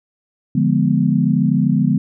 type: chord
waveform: sine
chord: D diminished seventh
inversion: none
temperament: equal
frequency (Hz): 146.83 / 174.61 / 207.7 / 246.9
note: D3 / F3 / Ab3 / Cb4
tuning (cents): 0 / 0 / 0 / 0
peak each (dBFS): -18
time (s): 0.55-1.98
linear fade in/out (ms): 5
effects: none